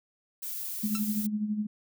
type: noise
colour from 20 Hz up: violet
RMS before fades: -36 dBFS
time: 0.42-1.27 s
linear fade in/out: 10 ms
type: tone with tremolo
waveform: sine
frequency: 211.2 Hz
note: G#3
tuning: 29 cents sharp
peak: -25 dBFS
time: 0.83-1.67 s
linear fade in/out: 10 ms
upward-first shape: sine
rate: 12 Hz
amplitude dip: 60%
type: tone with exponential decay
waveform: 10% pulse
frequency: 1335 Hz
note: E6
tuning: 22 cents sharp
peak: -22 dBFS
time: 0.95-1.03 s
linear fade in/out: 1 ms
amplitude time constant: 16 ms
effects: none